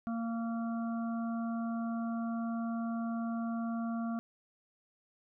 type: harmonic tone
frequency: 229.8 Hz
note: A#3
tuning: 25 cents flat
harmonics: 1 / 3 / 5 / 6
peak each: -33 / -43 / -47 / -49 dBFS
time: 0.07-4.19 s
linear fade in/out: 0 ms
effects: none